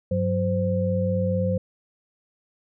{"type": "tone cluster", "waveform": "sine", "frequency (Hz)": [98.2, 182.5, 519], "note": ["G2", "F#3", "C5"], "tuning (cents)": [4, -24, -14], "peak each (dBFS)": -25, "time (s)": [0.11, 1.58], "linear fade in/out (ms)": 5, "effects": []}